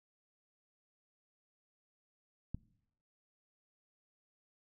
click, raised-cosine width 5 ms, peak -26 dBFS, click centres 2.546 s, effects noise-tail reverb RT60 0.8 s tail -22 dB re dry

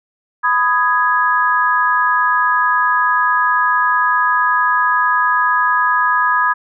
sine chord, G# minor, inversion first, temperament just, 996.7 / 1245.9 / 1661.2 Hz, B5 / D#6 / G#6, +16 / +2 / 0 cents, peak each -16 dBFS, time 0.43-6.54 s, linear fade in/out 20 ms, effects none

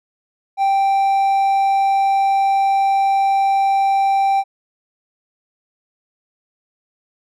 triangle tone, 784 Hz, G5, in tune, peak -11 dBFS, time 0.57-4.44 s, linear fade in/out 50 ms, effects none

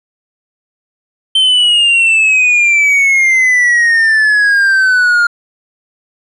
triangle exponential sweep, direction down, 3111 to 1405 Hz, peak -5 dBFS, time 1.35-5.27 s, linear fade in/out 5 ms, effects resampled to 24000 Hz

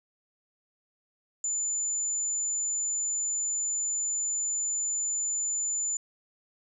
sine tone, 7040 Hz, A8, in tune, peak -27 dBFS, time 1.44-5.97 s, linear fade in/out 2 ms, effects none

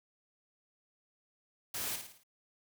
white noise with echo, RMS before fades -38 dBFS, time 1.74-1.96 s, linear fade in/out 5 ms, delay 55 ms, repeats 5, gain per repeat -6 dB, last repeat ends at 2.235 s, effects none

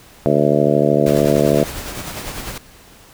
harmonic tone, 73.1 Hz, D2, 7 cents flat, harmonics 2 / 3 / 4 / 5 / 6 / 7 / 8 / 9, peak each -20 / -20 / -20 / -20 / -20 / -20 / -20 / -20 dBFS, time 0.26-1.64 s, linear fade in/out 0 ms
pink noise with tremolo, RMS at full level -27 dBFS, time 1.06-2.58 s, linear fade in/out 5 ms, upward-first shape sine, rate 10 Hz, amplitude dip 40%
effects pink hiss -45 dBFS RMS until 3.13 s

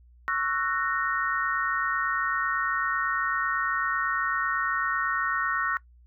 sine chord, F# dominant seventh, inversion second, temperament just, 1110 / 1332 / 1480 / 1850 Hz, C#6 / E6 / F#6 / A#6, +2 / +18 / 0 / -14 cents, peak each -30 dBFS, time 0.28-5.77 s, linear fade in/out 0 ms, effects noise-tail reverb RT60 0.1 s tail -19 dB re dry + added 60 Hz sine -52 dBFS peak until 6.06 s

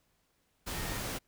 sine tone in noise, 1851 Hz, A#6, 13 cents flat, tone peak -48 dBFS, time 0.74-1.01 s, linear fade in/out 20 ms, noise pink, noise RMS -37 dBFS, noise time 0.66-1.19 s, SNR -14 dB, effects pink hiss -74 dBFS RMS until 1.27 s

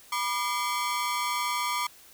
sawtooth ring-modulated tone, 1089 Hz, C#6, 31 cents flat, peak -20 dBFS, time 0.12-1.87 s, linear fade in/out 5 ms, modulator 111 Hz, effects white hiss -53 dBFS RMS until 2.13 s

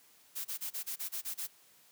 blue noise bursts, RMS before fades -38 dBFS, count 9, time 0.35-1.474 s, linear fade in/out 20 ms, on 100 ms, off 28 ms, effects white hiss -63 dBFS RMS until 1.91 s + high-pass 100 Hz 12 dB/octave

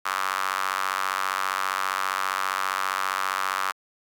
sawtooth tone with high-pass filter, 95 Hz, F#2, 46 cents sharp, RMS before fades -27 dBFS, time 0.05-3.72 s, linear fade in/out 10 ms, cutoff 1200 Hz, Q 4, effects Opus 48 kbps

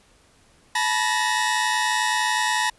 sawtooth tone cluster, 866 / 974 / 1857 Hz, A5 / B5 / A#6, -28 / -24 / -7 cents, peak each -21 dBFS, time 0.75-2.7 s, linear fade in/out 5 ms, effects pink hiss -57 dBFS RMS until 2.78 s + resampled to 24000 Hz

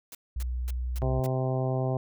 white noise bursts, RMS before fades -43 dBFS, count 5, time 0.12-1.265 s, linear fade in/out 2 ms, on 29 ms, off 250 ms
sine tone with pitch glide, 61.74 to 62.39 Hz, B1 to B1, 0 to +18 cents, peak -28 dBFS, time 0.36-1.2 s, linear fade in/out 5 ms, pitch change +18 cents, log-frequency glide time 0.72-1.07 s
harmonic tone, 130 Hz, C3, 11 cents flat, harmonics 1 / 2 / 3 / 4 / 5 / 6 / 7 / 8, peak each -27 / -36 / -34 / -36 / -34 / -38 / -46 / -46 dBFS, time 1.02-1.97 s, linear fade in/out 0 ms
effects none

